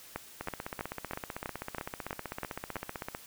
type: two click trains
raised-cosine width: 0.5 ms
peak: -19 / -21 dBFS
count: 9 / 44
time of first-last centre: 0.16-2.757 / 0.41-3.149 s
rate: 3.08 / 15.7 Hz
effects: white hiss -52 dBFS RMS until 3.26 s